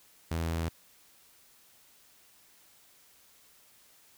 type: tone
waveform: sawtooth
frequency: 82.41 Hz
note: E2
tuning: in tune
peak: -26 dBFS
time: 0.31-0.69 s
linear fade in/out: 5 ms
effects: white hiss -61 dBFS RMS until 4.17 s